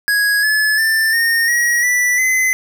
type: tone with pitch steps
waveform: square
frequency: 1661.2 / 1718.8 / 1778.4 / 1840 / 1903.8 / 1969.8 / 2038 Hz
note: G#6 / A6 / A6 / A#6 / A#6 / B6 / C7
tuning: 0 / -41 / +18 / -23 / +36 / -5 / -46 cents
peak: -13 dBFS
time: 0.08-2.53 s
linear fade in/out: 0 ms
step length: 350 ms
effects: none